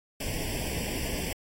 pink noise with comb filter, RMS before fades -33 dBFS, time 0.2-1.33 s, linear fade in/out 5 ms, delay 0.38 ms, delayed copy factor +0.95, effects AAC 48 kbps

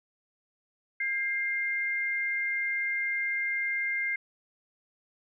sine tone pair together, 1615.2 / 2106 Hz, G#6 / C7, -49 / +11 cents, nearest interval perfect fourth, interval 460 cents, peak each -34 / -28 dBFS, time 1-4.16 s, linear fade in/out 5 ms, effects none

